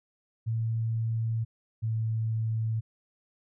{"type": "tone pair in turn", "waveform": "sine", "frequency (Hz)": [113.2, 111.58], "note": ["A2", "A2"], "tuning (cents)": [50, 25], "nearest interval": "unison", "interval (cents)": 25, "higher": "first", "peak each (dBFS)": -26, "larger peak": "neither", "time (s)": [[0.46, 1.45], [1.82, 2.81]], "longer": "neither", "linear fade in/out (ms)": 20, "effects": []}